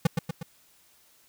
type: tone with echo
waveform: square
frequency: 164.81 Hz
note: E3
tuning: in tune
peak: -18 dBFS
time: 0.05-0.07 s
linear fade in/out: 5 ms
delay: 120 ms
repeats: 3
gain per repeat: -5 dB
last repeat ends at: 0.43 s
effects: white hiss -61 dBFS RMS until 1.28 s